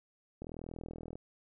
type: click train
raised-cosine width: 2 ms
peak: -30 dBFS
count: 31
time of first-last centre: 0.42-1.155 s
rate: 40.8 Hz
effects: none